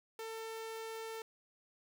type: tone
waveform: sawtooth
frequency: 447.4 Hz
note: A4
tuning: 29 cents sharp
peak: -38 dBFS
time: 0.19-1.22 s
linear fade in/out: 2 ms
effects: none